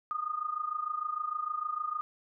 sine tone with amplitude modulation, 1229 Hz, D#6, 22 cents flat, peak -28 dBFS, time 0.11-2.01 s, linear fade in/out 0 ms, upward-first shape sine, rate 26.6 Hz, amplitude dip 80%, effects none

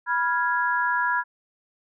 sine chord, F diminished, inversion second, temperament equal with one note detuned, 982.1 / 1396.9 / 1661.2 Hz, Cb6 / F6 / Ab6, -10 / 0 / 0 cents, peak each -24 / -27 / -25 dBFS, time 0.06-1.24 s, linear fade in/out 50 ms, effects none

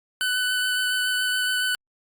25% pulse tone with vibrato, 1500 Hz, F#6, 23 cents sharp, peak -18 dBFS, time 0.21-1.75 s, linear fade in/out 0 ms, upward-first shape sine, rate 7.1 Hz, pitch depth 12 cents each way, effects Opus 48 kbps

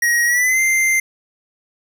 square tone with pitch glide, 1893 to 2088 Hz, A#6 to C7, +26 to -4 cents, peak -14 dBFS, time 0.02-1 s, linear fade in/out 5 ms, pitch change +170 cents, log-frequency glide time 0.26-0.6 s, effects none

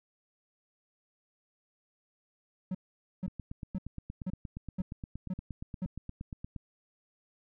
triangle tone bursts, 185 Hz, F#3, in tune, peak -29 dBFS, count 7, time 2.71-5.856 s, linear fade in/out 5 ms, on 38 ms, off 480 ms
click train, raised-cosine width 5 ms, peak -27 dBFS, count 29, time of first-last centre 3.28-6.563 s, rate 8.53 Hz
effects none

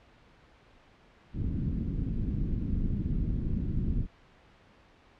pink low-pass noise, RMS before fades -30 dBFS, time 1.33-4.07 s, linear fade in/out 50 ms, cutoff 260 Hz, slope 24 dB/octave, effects pink hiss -59 dBFS RMS until 5.19 s + low-pass 3000 Hz 12 dB/octave

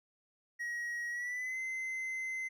triangle tone with pitch glide, 1900 to 2060 Hz, A#6 to C7, +33 to -28 cents, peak -34 dBFS, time 0.59-2.49 s, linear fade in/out 20 ms, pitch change +139 cents, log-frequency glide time 1.1-1.58 s, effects none

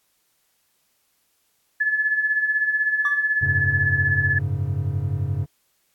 sine tone with tremolo, 1721 Hz, A6, 39 cents flat, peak -16 dBFS, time 1.8-4.39 s, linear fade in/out 10 ms, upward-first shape sine, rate 16 Hz, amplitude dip 60%
triangle tone with exponential decay, 1160 Hz, D6, 22 cents flat, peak -22 dBFS, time 3.05-3.33 s, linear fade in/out 1 ms, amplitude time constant 59 ms
triangle chord, F# suspended second, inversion none, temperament just, 92.5 / 104.06 / 138.75 Hz, F#2 / G#2 / C#3, 0 / +4 / +2 cents, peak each -24 dBFS, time 3.41-5.46 s, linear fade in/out 20 ms
effects white hiss -67 dBFS RMS until 5.94 s + AAC 64 kbps

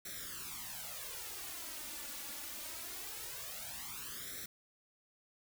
white noise with flanger, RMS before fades -45 dBFS, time 0.05-4.46 s, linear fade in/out 5 ms, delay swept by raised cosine 0.52 to 3.52 ms, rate 0.23 Hz, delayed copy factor +0.9, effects none

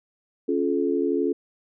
sine chord, Db augmented, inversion none, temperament equal with one note detuned, 277.2 / 349.2 / 430.4 Hz, Db4 / F4 / A4, 0 / 0 / -38 cents, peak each -25 dBFS, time 0.48-1.33 s, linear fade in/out 10 ms, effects none

